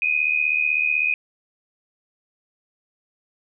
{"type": "tone pair together", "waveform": "sine", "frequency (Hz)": [2456, 2532], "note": ["D#7", "D#7"], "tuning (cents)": [-23, 30], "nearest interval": "minor second", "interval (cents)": 53, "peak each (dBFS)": -21, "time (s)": [0.02, 1.14], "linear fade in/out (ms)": 2, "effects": []}